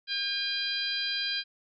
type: harmonic tone with a mistuned harmonic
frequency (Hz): 802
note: G5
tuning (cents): +39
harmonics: 2 / 3 / 4 / 5 / 6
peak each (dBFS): -36 / -38 / -34 / -34 / -34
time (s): 0.07-1.44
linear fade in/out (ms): 50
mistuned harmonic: 3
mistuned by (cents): +23
effects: none